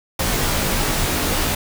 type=noise with comb filter; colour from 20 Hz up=pink; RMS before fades=-20 dBFS; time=0.19-1.55 s; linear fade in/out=5 ms; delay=18 ms; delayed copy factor=-0.95; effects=none